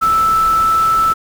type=tone in noise; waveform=sine; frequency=1318.5 Hz; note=E6; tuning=in tune; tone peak=-10 dBFS; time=0.01-1.14 s; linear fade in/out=20 ms; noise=pink; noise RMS=-28 dBFS; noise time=0.01-1.14 s; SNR=+15 dB; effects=none